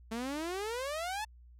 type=exponential sweep; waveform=sawtooth; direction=up; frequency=218.7 to 891 Hz; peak=-31 dBFS; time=0.11-1.25 s; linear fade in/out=10 ms; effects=added 60 Hz sine -53 dBFS peak until 1.59 s + low-pass 12000 Hz 12 dB/octave